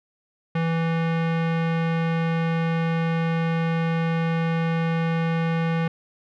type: tone with low-pass filter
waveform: square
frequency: 164.81 Hz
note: E3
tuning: in tune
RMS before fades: -23 dBFS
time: 0.55-5.88 s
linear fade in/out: 5 ms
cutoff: 2300 Hz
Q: 1.4
effects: none